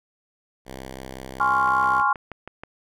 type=tone with pitch glide; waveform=5% pulse; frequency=65.41 to 65 Hz; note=C2 to C2; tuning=0 to -11 cents; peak=-24 dBFS; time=0.65-2.04 s; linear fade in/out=50 ms; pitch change=-11 cents; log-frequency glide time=1.6-1.85 s
type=chord; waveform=sine; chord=Db major seventh; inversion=second; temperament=equal; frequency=830.6 / 1046.5 / 1108.7 / 1396.9 Hz; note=Ab5 / C6 / Db6 / F6; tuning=0 / 0 / 0 / 0 cents; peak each=-23 dBFS; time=1.4-2.13 s; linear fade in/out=5 ms
type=click train; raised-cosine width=0.5 ms; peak=-21 dBFS; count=7; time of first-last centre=1.68-2.635 s; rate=6.28 Hz
effects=none